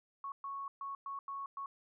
sine tone bursts at uneven times, 1106 Hz, C#6, 4 cents flat, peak -39 dBFS, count 6, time 0.24-0.32 / 0.44-0.68 / 0.81-0.95 / 1.06-1.19 / 1.28-1.46 / 1.57-1.66 s, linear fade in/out 2 ms, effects none

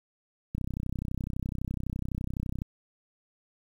click train, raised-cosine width 5 ms, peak -20 dBFS, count 67, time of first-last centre 0.55-2.619 s, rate 31.9 Hz, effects 9-bit

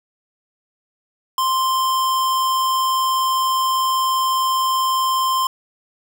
square tone, 1046.5 Hz, C6, in tune, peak -17 dBFS, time 1.38-5.47 s, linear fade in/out 2 ms, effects 9-bit

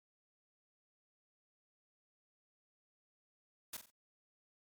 white noise with echo, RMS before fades -43 dBFS, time 3.73-3.77 s, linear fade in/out 5 ms, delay 45 ms, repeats 3, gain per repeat -9 dB, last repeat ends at 3.905 s, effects MP3 96 kbps

